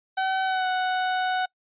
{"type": "tone with pitch glide", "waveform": "30% pulse", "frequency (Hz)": [761, 741], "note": ["F#5", "F#5"], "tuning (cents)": [48, 2], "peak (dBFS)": -20, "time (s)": [0.17, 1.46], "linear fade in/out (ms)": 10, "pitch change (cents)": -46, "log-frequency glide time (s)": [0.44, 0.67], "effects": ["noise-tail reverb RT60 0.1 s tail -26 dB re dry", "resampled to 8000 Hz"]}